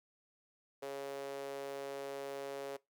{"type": "tone with high-pass filter", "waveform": "sawtooth", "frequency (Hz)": 138.59, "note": "C#3", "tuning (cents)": 0, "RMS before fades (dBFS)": -43, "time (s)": [0.82, 2.77], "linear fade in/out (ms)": 10, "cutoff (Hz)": 480, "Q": 5.3, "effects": ["noise-tail reverb RT60 0.2 s tail -22 dB re dry"]}